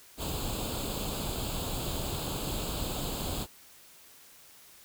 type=noise with comb filter; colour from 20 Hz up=pink; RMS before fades=-34 dBFS; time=0.17-3.47 s; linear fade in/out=50 ms; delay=0.26 ms; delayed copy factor=+0.8; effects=white hiss -55 dBFS RMS until 4.84 s